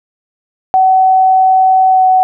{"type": "tone with pitch glide", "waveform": "sine", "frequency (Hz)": [755, 748.5], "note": ["F#5", "F#5"], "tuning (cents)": [35, 20], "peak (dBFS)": -5, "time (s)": [0.74, 2.23], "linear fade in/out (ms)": 0, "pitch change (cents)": -15, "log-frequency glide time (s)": [1.88, 2.05], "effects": []}